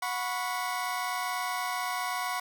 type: chord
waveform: 30% pulse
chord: F# suspended fourth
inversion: none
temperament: equal with one note detuned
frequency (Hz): 729.8 / 987.8 / 1108.7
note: F#5 / B5 / C#6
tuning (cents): -24 / 0 / 0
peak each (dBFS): -32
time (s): 0.02-2.4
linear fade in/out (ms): 5
effects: none